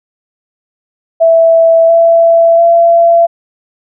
sine tone with pitch steps, 659.3 / 668.1 / 677.1 Hz, E5 / E5 / E5, 0 / +23 / +46 cents, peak -3 dBFS, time 1.2-3.27 s, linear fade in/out 20 ms, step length 690 ms, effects none

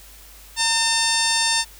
harmonic tone with a mistuned harmonic, 900 Hz, A5, 39 cents sharp, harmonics 1 / 2 / 3 / 4 / 5 / 6 / 7 / 8 / 9 / 10, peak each -26 / -26 / -28 / -25 / -26 / -25 / -30 / -30 / -31 / -26 dBFS, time 0.56-1.65 s, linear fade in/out 50 ms, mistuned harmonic 1, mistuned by +35 cents, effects added 50 Hz sine -46 dBFS peak until 1.79 s + white hiss -46 dBFS RMS until 1.79 s

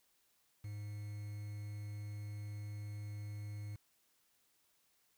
triangle tone with quantisation, 103.83 Hz, G#2, in tune, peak -40 dBFS, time 0.64-3.76 s, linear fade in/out 5 ms, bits 10, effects white hiss -75 dBFS RMS until 5.17 s

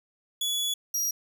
sawtooth tone pair in turn, 3400 / 5718 Hz, G#7 / F8, +40 / +40 cents, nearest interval major sixth, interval 900 cents, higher second, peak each -23 dBFS, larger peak neither, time 0.41-0.74 / 0.94-1.11 s, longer first, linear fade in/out 5 ms, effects none

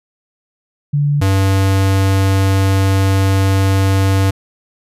sine / square tone pair in turn, 144.9 / 96.71 Hz, D3 / G2, -23 / -23 cents, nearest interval perfect fifth, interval 700 cents, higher first, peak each -11 dBFS, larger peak neither, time 0.93-1.21 / 1.21-4.31 s, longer second, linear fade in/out 10 ms, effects resampled to 32000 Hz

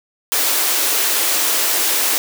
white high-pass noise, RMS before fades -17 dBFS, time 0.32-2.18 s, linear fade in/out 0 ms, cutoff 280 Hz, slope 48 dB/octave, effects none

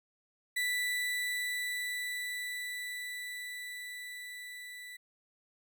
35% pulse tone with level ramp, 1975.5 Hz, B6, in tune, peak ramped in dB -28 to -43 dBFS, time 0.56-4.97 s, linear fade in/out 10 ms, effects none

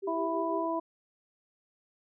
sine tone with tremolo, 392 Hz, G4, in tune, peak -32 dBFS, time 0.02-0.67 s, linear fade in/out 20 ms, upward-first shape sine, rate 6.1 Hz, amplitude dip 70%
harmonic tone, 330 Hz, E4, 2 cents sharp, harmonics 1 / 2 / 3, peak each -33 / -33 / -33 dBFS, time 0.07-0.8 s, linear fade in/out 10 ms
effects none

